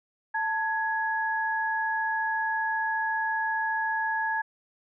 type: tone pair together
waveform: sine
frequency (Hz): 886.7 / 1672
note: A5 / G#6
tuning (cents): +13 / +11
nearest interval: major seventh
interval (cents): 1098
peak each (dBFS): -28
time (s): 0.34-4.42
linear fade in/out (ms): 10
effects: none